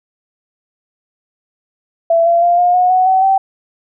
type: tone with pitch steps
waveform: sine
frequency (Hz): 668 / 682 / 696.4 / 711 / 725.9 / 741.2 / 756.8 / 772.7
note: E5 / F5 / F5 / F5 / F#5 / F#5 / F#5 / G5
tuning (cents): +23 / -41 / -5 / +31 / -33 / +3 / +39 / -25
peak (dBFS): -8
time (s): 2.1-3.38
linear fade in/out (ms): 5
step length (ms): 160
effects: none